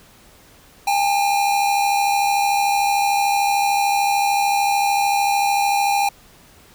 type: tone pair together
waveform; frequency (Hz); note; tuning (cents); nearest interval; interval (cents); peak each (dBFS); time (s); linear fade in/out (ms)
square; 806.6 / 880; G5 / A5; +49 / 0; major second; 151; -17 / -26; 0.87-6.09; 5
effects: pink hiss -49 dBFS RMS until 6.74 s